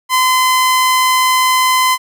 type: tone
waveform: sawtooth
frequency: 1025 Hz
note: C6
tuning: 36 cents flat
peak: -6 dBFS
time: 0.09-1.98 s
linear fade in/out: 50 ms
effects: none